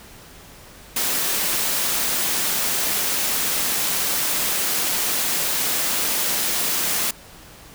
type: high-pass noise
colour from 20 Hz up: white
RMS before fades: -22 dBFS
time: 0.96-7.11 s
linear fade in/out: 5 ms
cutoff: 140 Hz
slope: 48 dB/octave
effects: pink hiss -44 dBFS RMS until 7.74 s